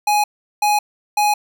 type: tone bursts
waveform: square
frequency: 834 Hz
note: G#5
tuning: 7 cents sharp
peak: -14 dBFS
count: 3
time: 0.07-1.34 s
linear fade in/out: 5 ms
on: 170 ms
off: 380 ms
effects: none